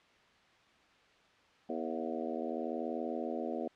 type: harmonic tone with a mistuned harmonic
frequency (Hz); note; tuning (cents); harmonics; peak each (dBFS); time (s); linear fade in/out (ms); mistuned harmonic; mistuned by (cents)
80.7; E2; -36; 3 / 4 / 5 / 6 / 7 / 8 / 9; -40 / -41 / -42 / -43 / -43 / -44 / -45; 1.69-3.68; 5; 8; +36
effects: white hiss -64 dBFS RMS until 3.75 s + low-pass 3000 Hz 12 dB/octave